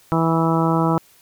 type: harmonic tone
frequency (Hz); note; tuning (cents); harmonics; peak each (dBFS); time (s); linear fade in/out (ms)
163.8; E3; -11; 1 / 2 / 3 / 4 / 5 / 6 / 7 / 8; -19 / -21 / -26 / -27 / -26 / -25 / -30 / -26; 0.12-0.98; 0
effects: white hiss -53 dBFS RMS until 1.21 s